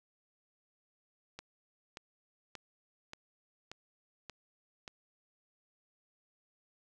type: click train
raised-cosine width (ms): 0.2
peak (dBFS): -27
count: 7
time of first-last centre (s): 1.39-4.878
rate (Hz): 1.72
effects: none